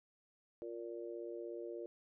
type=harmonic tone; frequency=116.54 Hz; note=A#2; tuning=in tune; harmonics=3 / 4 / 5; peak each=-45 / -47 / -50 dBFS; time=0.62-1.86 s; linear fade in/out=0 ms; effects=none